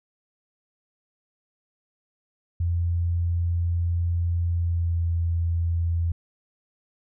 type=tone with pitch glide; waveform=sine; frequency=85.8 to 84.42 Hz; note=F2 to E2; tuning=-30 to +42 cents; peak=-21 dBFS; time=2.6-6.12 s; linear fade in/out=5 ms; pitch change=-28 cents; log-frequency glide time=4.52-5.03 s; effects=none